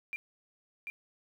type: tone with echo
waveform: sine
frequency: 2379 Hz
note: D7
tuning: 22 cents sharp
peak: -34 dBFS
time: 0.13-0.16 s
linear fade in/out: 0 ms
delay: 740 ms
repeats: 1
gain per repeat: -3 dB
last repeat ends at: 0.9 s
effects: 10-bit